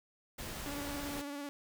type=noise; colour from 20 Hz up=pink; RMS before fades=-43 dBFS; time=0.38-1.22 s; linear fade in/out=10 ms
type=tone with vibrato; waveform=sawtooth; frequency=285.7 Hz; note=D4; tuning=48 cents flat; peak=-36 dBFS; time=0.66-1.49 s; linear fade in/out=0 ms; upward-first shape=square; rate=18 Hz; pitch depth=24 cents each way
effects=none